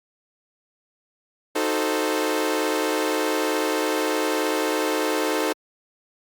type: chord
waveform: sawtooth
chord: D# diminished seventh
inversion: none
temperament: equal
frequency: 311.1 / 370 / 440 / 523.3 Hz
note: D#4 / F#4 / A4 / C5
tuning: 0 / 0 / 0 / 0 cents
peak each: -22 / -26 / -22 / -24 dBFS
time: 1.55-5.53 s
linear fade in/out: 10 ms
effects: Opus 48 kbps